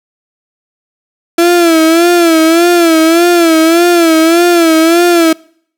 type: tone with vibrato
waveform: 35% pulse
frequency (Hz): 334.4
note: E4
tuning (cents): +25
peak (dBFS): -3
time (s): 1.38-5.33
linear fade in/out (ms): 5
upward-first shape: sine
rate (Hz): 1.7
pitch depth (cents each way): 82
effects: noise-tail reverb RT60 0.6 s tail -25 dB re dry